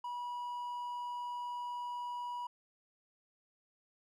triangle tone, 972 Hz, B5, 28 cents flat, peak -36 dBFS, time 0.04-2.47 s, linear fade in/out 5 ms, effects none

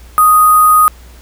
sine tone with sample-and-hold, 1244.5 Hz, D#6, in tune, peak -4 dBFS, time 0.18-0.88 s, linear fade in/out 0 ms, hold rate 11025 Hz, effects added 60 Hz sine -35 dBFS peak until 1.21 s + pink hiss -43 dBFS RMS until 1.21 s

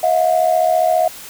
sine tone pair together, 643.3 / 718 Hz, E5 / F5, -42 / +48 cents, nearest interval major second, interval 190 cents, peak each -14 dBFS, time 0.03-1.08 s, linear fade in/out 5 ms, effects tanh soft clip ceiling -4 dBFS + white hiss -35 dBFS RMS until 1.29 s

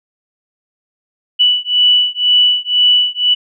sine beating tone pair, 2960 / 2962 Hz, F#7 / F#7, 0 / +1 cents, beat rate 2 Hz, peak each -12 dBFS, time 1.39-3.35 s, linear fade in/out 20 ms, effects none

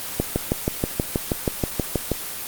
click train, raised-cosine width 2 ms, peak -6 dBFS, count 13, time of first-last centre 0.2-2.117 s, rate 6.26 Hz, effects white hiss -31 dBFS RMS until 2.47 s + Opus 24 kbps

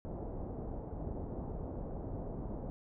pink low-pass noise, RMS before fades -41 dBFS, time 0.05-2.7 s, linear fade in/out 0 ms, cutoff 730 Hz, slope 24 dB/octave, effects none

